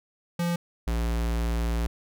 square tone pair in turn, 172.3 / 57.5 Hz, F3 / A#1, -23 / -23 cents, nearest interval octave + perfect fifth, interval 1900 cents, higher first, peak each -25 dBFS, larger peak neither, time 0.39-0.56 / 0.87-1.87 s, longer second, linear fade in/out 5 ms, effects none

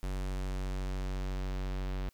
square tone with low-pass filter sweep, 47 Hz, F#1, 28 cents sharp, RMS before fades -35 dBFS, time 0.03-2.09 s, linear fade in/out 0 ms, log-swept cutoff 11000 to 4300 Hz, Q 0.89, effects white hiss -70 dBFS RMS until 2.13 s

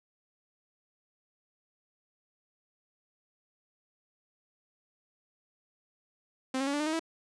sawtooth tone with pitch steps, 261.4 / 271.2 / 281.5 / 292.1 / 303.1 / 314.5 / 326.3 Hz, C4 / C#4 / C#4 / D4 / D#4 / D#4 / E4, -1 / -38 / +27 / -9 / -45 / +19 / -18 cents, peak -25 dBFS, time 6.54-6.995 s, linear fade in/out 5 ms, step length 65 ms, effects resampled to 22050 Hz + 11-bit

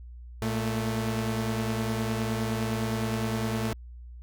sawtooth tone pair together, 114.87 / 220 Hz, A#2 / A3, -25 / 0 cents, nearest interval major seventh, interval 1125 cents, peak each -26 dBFS, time 0.42-3.73 s, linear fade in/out 0 ms, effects added 60 Hz sine -41 dBFS peak until 4.22 s

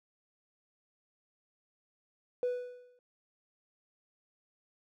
triangle tone with exponential decay, 493.9 Hz, B4, in tune, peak -23 dBFS, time 2.43-2.99 s, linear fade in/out 1 ms, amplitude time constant 120 ms, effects tanh soft clip ceiling -25 dBFS

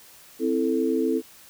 sine chord, A minor, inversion first, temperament equal with one note detuned, 261.6 / 329.6 / 441.3 Hz, C4 / E4 / A4, 0 / 0 / +5 cents, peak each -25 dBFS, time 0.39-1.22 s, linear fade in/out 50 ms, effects white hiss -50 dBFS RMS until 1.49 s

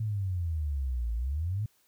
sine exponential two-way sweep, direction down then up, 112.1 to 55.2 to 112.1 Hz, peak -28 dBFS, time 0-1.66 s, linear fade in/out 5 ms, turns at 1.14 s, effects white hiss -68 dBFS RMS until 1.87 s

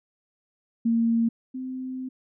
sine tone pair in turn, 230 / 258.2 Hz, A#3 / C4, -23 / -23 cents, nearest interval major second, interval 200 cents, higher second, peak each -19 / -30 dBFS, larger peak first, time 0.85-1.29 / 1.54-2.09 s, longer second, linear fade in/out 10 ms, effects none

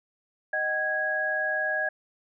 sine tone cluster, 621 / 759 / 1654 Hz, D#5 / F#5 / G#6, -3 / +44 / -8 cents, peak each -31 / -35 / -26 dBFS, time 0.53-1.89 s, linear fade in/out 5 ms, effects none

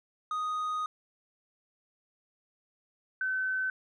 triangle / sine tone pair in turn, 1244.5 / 1524.2 Hz, D#6 / G6, 0 / -49 cents, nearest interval major third, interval 351 cents, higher second, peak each -28 dBFS, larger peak neither, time 0.31-0.86 / 3.21-3.7 s, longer first, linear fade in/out 2 ms, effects resampled to 22050 Hz

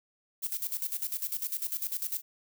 violet noise with tremolo, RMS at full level -32 dBFS, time 0.42-2.22 s, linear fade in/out 20 ms, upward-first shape square, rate 10 Hz, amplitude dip 75%, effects none

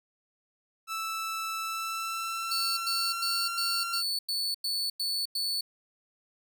sawtooth tone with pitch glide, 1318.5 to 1372.1 Hz, E6 to F6, 0 to -31 cents, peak -28 dBFS, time 0.87-4.03 s, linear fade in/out 50 ms, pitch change +69 cents, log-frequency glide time 1.61-3.46 s
40% pulse tone bursts, 4453 Hz, C#8, 7 cents sharp, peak -27 dBFS, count 9, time 2.51-5.61 s, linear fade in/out 5 ms, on 260 ms, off 95 ms
effects none

